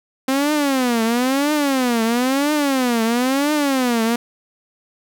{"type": "tone with vibrato", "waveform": "sawtooth", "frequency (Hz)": 260.3, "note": "C4", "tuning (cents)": -9, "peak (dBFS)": -12, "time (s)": [0.28, 4.16], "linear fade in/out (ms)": 5, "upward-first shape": "triangle", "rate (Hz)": 1, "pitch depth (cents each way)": 280, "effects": []}